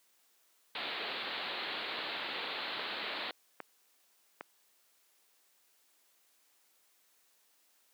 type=low-pass noise; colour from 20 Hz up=white; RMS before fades=-39 dBFS; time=0.75-3.31 s; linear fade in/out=2 ms; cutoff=4300 Hz; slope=96 dB/octave
type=click train; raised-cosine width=0.5 ms; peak=-25 dBFS; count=4; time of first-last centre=1.99-4.409 s; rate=1.24 Hz
effects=white hiss -70 dBFS RMS until 7.93 s + high-pass 300 Hz 12 dB/octave